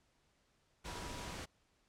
sine tone in noise, 969 Hz, B5, 33 cents flat, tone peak -52 dBFS, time 0.86-1.35 s, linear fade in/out 20 ms, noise pink, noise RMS -45 dBFS, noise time 0.84-1.46 s, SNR -10 dB, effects pink hiss -75 dBFS RMS until 1.88 s + low-pass 8000 Hz 12 dB/octave

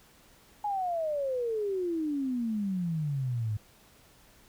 sine exponential sweep, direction down, 846 to 103.2 Hz, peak -28 dBFS, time 0.64-3.57 s, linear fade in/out 5 ms, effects pink hiss -59 dBFS RMS until 4.48 s

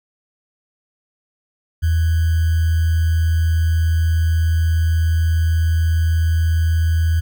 sine tone with sample-and-hold, 81.7 Hz, E2, 15 cents flat, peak -13 dBFS, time 1.82-7.21 s, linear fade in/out 20 ms, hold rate 1575 Hz, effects none

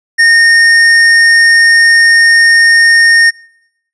sine tone with hard clipping, 1839 Hz, A#6, 24 cents flat, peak -5 dBFS, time 0.18-3.31 s, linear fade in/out 20 ms, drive 11 dB, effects noise-tail reverb RT60 0.8 s tail -25 dB re dry + resampled to 22050 Hz

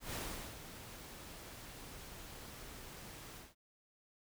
pink noise with ADSR envelope, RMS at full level -41 dBFS, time 0-3.55 s, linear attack 130 ms, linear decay 420 ms, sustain -10 dB, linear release 180 ms, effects none

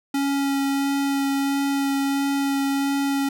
square tone with vibrato, 277.2 Hz, C#4, in tune, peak -21 dBFS, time 0.14-3.29 s, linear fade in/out 5 ms, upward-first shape sine, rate 1.5 Hz, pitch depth 9 cents each way, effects none

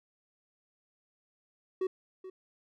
triangle tone with echo, 375.1 Hz, F#4, 24 cents sharp, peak -26 dBFS, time 1.81-1.87 s, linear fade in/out 5 ms, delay 430 ms, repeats 1, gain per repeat -14 dB, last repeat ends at 2.3 s, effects none

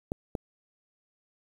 clicks, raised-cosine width 2 ms, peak -17 dBFS, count 2, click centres 0.119 / 0.352 s, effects 8-bit

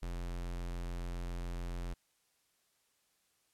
square tone, 43.57 Hz, F1, 3 cents flat, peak -38 dBFS, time 0.02-1.94 s, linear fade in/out 10 ms, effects white hiss -75 dBFS RMS until 3.53 s + low-pass 12000 Hz 12 dB/octave

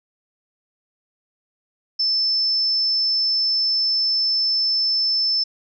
sine tone, 5280 Hz, E8, 2 cents sharp, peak -17 dBFS, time 1.99-5.44 s, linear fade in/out 10 ms, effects none

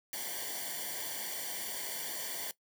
white noise with comb filter, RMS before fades -39 dBFS, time 0.13-2.51 s, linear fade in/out 0 ms, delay 0.77 ms, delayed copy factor -0.9, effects noise-tail reverb RT60 0.1 s tail -18 dB re dry

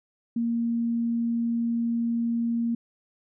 sine tone, 233.1 Hz, A#3, in tune, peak -23 dBFS, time 0.36-2.75 s, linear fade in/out 5 ms, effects none

